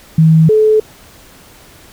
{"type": "tone pair in turn", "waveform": "sine", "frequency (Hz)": [160, 432], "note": ["D#3", "A4"], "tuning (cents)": [49, -32], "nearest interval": "octave + perfect fourth", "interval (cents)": 1719, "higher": "second", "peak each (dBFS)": [-4, -6], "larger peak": "first", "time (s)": [[0.18, 0.49], [0.49, 0.8]], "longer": "neither", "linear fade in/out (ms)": 5, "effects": ["pink hiss -41 dBFS RMS until 1.92 s"]}